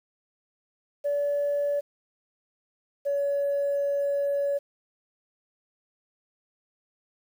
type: tone pair in turn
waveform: sine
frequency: 575 / 565.4 Hz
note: D5 / C#5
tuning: -37 / +34 cents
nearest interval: unison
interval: 29 cents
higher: first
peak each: -22 dBFS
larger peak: neither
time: 1.04-1.81 / 3.05-4.59 s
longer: second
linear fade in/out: 20 ms
effects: tanh soft clip ceiling -20 dBFS + 9-bit